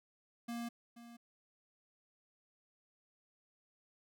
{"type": "tone with echo", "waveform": "square", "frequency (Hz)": 235.2, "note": "A#3", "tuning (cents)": 16, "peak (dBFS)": -40, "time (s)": [0.48, 0.69], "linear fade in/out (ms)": 10, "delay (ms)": 480, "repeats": 1, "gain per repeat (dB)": -13, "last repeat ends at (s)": 1.17, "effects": []}